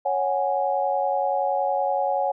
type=chord; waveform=sine; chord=C# suspended fourth; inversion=none; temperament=equal; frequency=554.4 / 740 / 830.6 Hz; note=C#5 / F#5 / G#5; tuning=0 / 0 / 0 cents; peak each=-25 dBFS; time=0.05-2.32 s; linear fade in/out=10 ms; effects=none